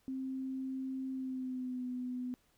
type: tone with pitch glide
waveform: sine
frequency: 263.4 to 250.1 Hz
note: C4 to B3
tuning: +12 to +22 cents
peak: -36 dBFS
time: 0.08-2.34 s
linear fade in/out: 0 ms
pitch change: -90 cents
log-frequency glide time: 1.11-1.86 s
effects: pink hiss -72 dBFS RMS until 2.57 s